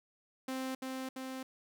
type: tone with echo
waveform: sawtooth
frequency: 261.6 Hz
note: C4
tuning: in tune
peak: -32 dBFS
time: 0.48-0.75 s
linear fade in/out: 5 ms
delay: 340 ms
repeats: 2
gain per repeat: -2 dB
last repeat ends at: 1.43 s
effects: none